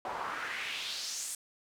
pink noise with band-pass filter sweep, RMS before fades -38 dBFS, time 0.05-1.35 s, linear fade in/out 2 ms, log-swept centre 780 to 8800 Hz, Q 2.6, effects none

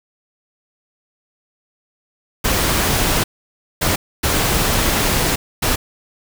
pink noise bursts at uneven times, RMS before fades -17 dBFS, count 4, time 2.44-3.24 / 3.81-3.96 / 4.23-5.36 / 5.62-5.76 s, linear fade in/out 10 ms, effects none

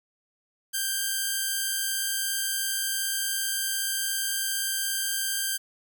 5% pulse tone pair together, 1533 / 1590.3 Hz, G6 / G6, -39 / +24 cents, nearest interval minor second, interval 63 cents, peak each -22 / -16 dBFS, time 0.73-5.58 s, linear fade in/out 20 ms, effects none

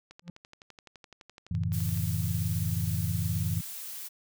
click train, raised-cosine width 0.2 ms, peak -31 dBFS, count 23, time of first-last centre 0.11-1.974 s, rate 11.8 Hz
triangle tone with exponential growth, 173.1 Hz, F3, 15 cents flat, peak -32 dBFS, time 0.22-0.3 s, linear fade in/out 2 ms, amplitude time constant 16 ms
sine chord, F# minor seventh, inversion none, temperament equal with one note detuned, 91.12 / 110 / 138.59 / 164.81 Hz, F#2 / A2 / C#3 / E3, -26 / 0 / 0 / 0 cents, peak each -31 / -32 / -37 / -32 dBFS, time 1.51-3.61 s, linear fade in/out 5 ms
blue noise, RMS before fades -40 dBFS, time 1.72-4.09 s, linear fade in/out 20 ms
effects none

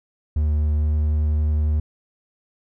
triangle tone with pitch glide, 75.4 to 75.92 Hz, D2 to D#2, +46 to -42 cents, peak -15 dBFS, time 0.36-1.8 s, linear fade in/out 5 ms, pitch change +12 cents, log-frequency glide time 0.85-0.91 s, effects none

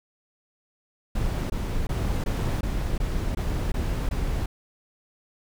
brown noise bursts, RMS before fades -26 dBFS, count 9, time 1.15-4.46 s, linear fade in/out 5 ms, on 350 ms, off 20 ms, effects none

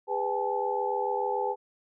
sine tone cluster, 407.1 / 498 / 800 / 867 Hz, G#4 / B4 / G5 / A5, -35 / +14 / +35 / -26 cents, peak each -32 / -32 / -34 / -30 dBFS, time 0.07-1.56 s, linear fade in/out 50 ms, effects none

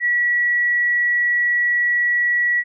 sine tone, 1934 Hz, B6, 37 cents flat, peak -15 dBFS, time 0-2.64 s, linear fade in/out 50 ms, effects none

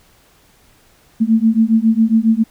sine beating tone pair, 220 / 227.3 Hz, A3 / A#3, 0 / -43 cents, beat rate 7.3 Hz, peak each -13 dBFS, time 1.2-2.44 s, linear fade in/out 20 ms, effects pink hiss -52 dBFS RMS until 2.5 s

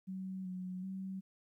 sine tone with pitch steps, 188.7 / 183.8 / 190.6 Hz, F#3 / F#3 / G3, +34 / -11 / -48 cents, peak -39 dBFS, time 0.07-1.21 s, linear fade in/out 20 ms, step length 380 ms, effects 13-bit

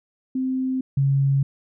sine tone pair in turn, 260 / 137.73 Hz, C4 / C#3, -11 / -11 cents, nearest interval major seventh, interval 1100 cents, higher first, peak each -21 / -16 dBFS, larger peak second, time 0.35-0.81 / 0.97-1.43 s, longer neither, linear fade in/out 5 ms, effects none

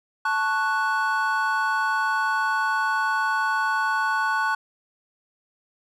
triangle chord, F# minor, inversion first, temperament equal, 880 / 1108.7 / 1480 Hz, A5 / C#6 / F#6, 0 / 0 / 0 cents, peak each -24 / -25 / -22 dBFS, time 0.25-4.55 s, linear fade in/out 5 ms, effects none

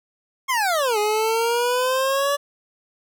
25% pulse exponential two-way sweep, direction down then up, 1100 to 415.3 to 575 Hz, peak -15 dBFS, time 0.48-2.37 s, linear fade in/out 20 ms, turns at 0.98 s, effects none

